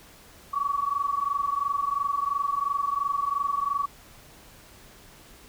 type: tone pair together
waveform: sine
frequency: 1121.1 / 1144 Hz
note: C#6 / D6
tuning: +19 / -46 cents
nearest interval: unison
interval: 35 cents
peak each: -27 dBFS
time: 0.53-3.86 s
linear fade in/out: 10 ms
effects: pink hiss -51 dBFS RMS until 5.48 s